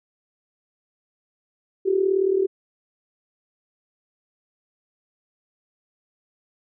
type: tone with amplitude modulation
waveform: sine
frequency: 384.4 Hz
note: G4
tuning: 34 cents flat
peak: -14 dBFS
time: 1.85-2.47 s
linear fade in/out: 20 ms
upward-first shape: sine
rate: 38.5 Hz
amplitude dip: 75%
effects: none